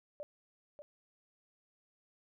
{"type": "tone with echo", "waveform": "sine", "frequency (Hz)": 587.3, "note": "D5", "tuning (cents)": 0, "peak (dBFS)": -40, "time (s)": [0.2, 0.23], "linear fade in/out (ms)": 0, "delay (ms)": 590, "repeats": 1, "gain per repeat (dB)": -7, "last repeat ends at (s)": 0.82, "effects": []}